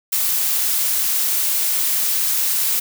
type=noise; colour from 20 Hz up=blue; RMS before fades=-19 dBFS; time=0.12-2.8 s; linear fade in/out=10 ms; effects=none